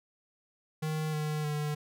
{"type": "tone with pitch steps", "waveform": "square", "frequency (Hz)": [155.56, 152.45, 149.4], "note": ["D#3", "D#3", "D3"], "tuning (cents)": [0, -35, 30], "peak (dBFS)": -31, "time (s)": [0.82, 1.75], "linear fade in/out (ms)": 10, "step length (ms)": 310, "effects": []}